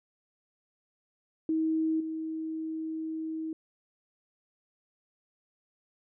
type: tone with level steps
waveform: sine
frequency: 318.7 Hz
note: D#4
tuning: 42 cents sharp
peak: -25 / -32 dBFS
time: 1.49-3.53 s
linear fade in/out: 2 ms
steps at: 2 s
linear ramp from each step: 5 ms
effects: none